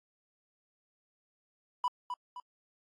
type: tone with echo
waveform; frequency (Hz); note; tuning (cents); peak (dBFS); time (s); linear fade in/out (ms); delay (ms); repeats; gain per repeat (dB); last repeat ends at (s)
triangle; 987.8; B5; 0; -25; 1.84-1.88; 2; 260; 2; -7; 2.4
effects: AAC 32 kbps